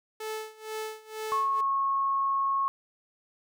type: tone with tremolo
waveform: sawtooth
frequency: 435.5 Hz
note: A4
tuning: 18 cents flat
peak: -28 dBFS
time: 0.2-1.61 s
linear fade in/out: 5 ms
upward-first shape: sine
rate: 2.1 Hz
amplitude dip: 90%
type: tone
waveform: sine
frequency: 1094 Hz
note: C#6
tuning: 23 cents flat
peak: -24 dBFS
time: 1.32-2.68 s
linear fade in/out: 0 ms
effects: none